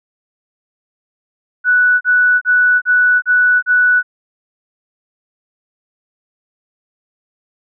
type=tone bursts; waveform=sine; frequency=1480 Hz; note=F#6; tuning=in tune; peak=-8 dBFS; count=6; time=1.64-4.03 s; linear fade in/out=50 ms; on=370 ms; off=34 ms; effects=none